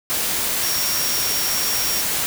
sine tone in noise, 5588 Hz, F8, in tune, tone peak -24 dBFS, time 0.63-2.01 s, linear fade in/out 0 ms, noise white, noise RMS -22 dBFS, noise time 0.1-2.26 s, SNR -5 dB, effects none

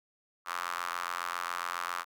square tone with high-pass filter, 43.65 Hz, F1, in tune, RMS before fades -36 dBFS, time 0.45-2.05 s, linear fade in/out 50 ms, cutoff 1200 Hz, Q 4, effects none

